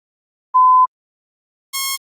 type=tone pair in turn; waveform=sine / 5% pulse; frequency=1016 / 1082.1 Hz; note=B5 / C#6; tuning=+49 / -42 cents; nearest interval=minor second; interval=109 cents; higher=second; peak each=-7 dBFS; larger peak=neither; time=0.54-0.86 / 1.73-1.97 s; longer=first; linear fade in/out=20 ms; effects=Opus 24 kbps